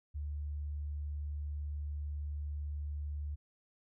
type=tone; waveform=sine; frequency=73.5 Hz; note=D2; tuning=2 cents sharp; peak=-36 dBFS; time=0.14-3.36 s; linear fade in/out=20 ms; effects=none